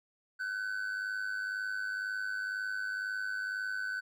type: tone with amplitude modulation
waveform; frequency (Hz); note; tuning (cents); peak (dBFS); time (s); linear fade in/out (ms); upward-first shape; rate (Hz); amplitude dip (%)
triangle; 1513; F#6; +38; -29; 0.39-4.01; 20; sine; 102; 60
effects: none